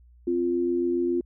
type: tone pair together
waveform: sine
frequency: 260.8 / 348.1 Hz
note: C4 / F4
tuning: -5 / -6 cents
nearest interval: perfect fourth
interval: 499 cents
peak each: -28 / -23 dBFS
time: 0.27-1.21 s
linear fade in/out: 5 ms
effects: added 60 Hz sine -51 dBFS peak until 1.25 s